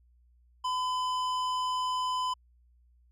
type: tone with hard clipping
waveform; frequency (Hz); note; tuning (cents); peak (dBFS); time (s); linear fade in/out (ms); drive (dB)
sine; 1010; B5; +39; -30; 0.64-2.34; 10; 12
effects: added 60 Hz sine -60 dBFS peak until 3.11 s